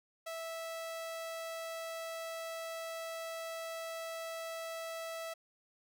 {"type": "tone", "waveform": "sawtooth", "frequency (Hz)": 656, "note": "E5", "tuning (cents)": -9, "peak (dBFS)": -36, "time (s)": [0.26, 5.34], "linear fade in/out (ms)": 10, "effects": []}